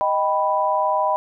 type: chord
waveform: sine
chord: Eb augmented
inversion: none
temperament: equal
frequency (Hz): 622.3 / 784 / 987.8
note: Eb5 / G5 / B5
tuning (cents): 0 / 0 / 0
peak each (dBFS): -22 / -23 / -20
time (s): 0.01-1.16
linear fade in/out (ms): 0
effects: none